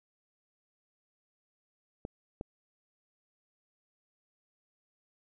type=clicks; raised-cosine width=2 ms; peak=-24 dBFS; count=2; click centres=2.051 / 2.411 s; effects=none